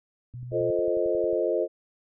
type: tone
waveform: sine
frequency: 123.47 Hz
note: B2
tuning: in tune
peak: -35 dBFS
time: 0.34-0.71 s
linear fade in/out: 5 ms
type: click train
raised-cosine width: 5 ms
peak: -35 dBFS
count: 12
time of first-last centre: 0.34-1.331 s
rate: 11.1 Hz
type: chord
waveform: sine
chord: F dominant seventh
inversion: none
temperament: equal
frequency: 349.2 / 440 / 523.3 / 622.3 Hz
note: F4 / A4 / C5 / Eb5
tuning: 0 / 0 / 0 / 0 cents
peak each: -28 dBFS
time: 0.51-1.68 s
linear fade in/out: 50 ms
effects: none